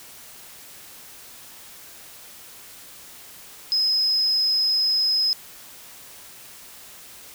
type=tone; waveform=sine; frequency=5090 Hz; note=D#8; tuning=39 cents sharp; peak=-18 dBFS; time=3.72-5.33 s; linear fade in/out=0 ms; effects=white hiss -44 dBFS RMS until 7.34 s